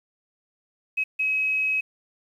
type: tone bursts at uneven times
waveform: sine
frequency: 2550 Hz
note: D#7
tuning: 42 cents sharp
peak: -21 dBFS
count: 2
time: 0.97-1.04 / 1.19-1.81 s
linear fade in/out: 10 ms
effects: 9-bit